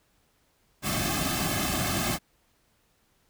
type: noise with comb filter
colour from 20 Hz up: pink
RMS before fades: -28 dBFS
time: 0.82-2.19 s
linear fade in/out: 50 ms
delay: 2.1 ms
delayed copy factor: -0.9
effects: pink hiss -68 dBFS RMS until 3.29 s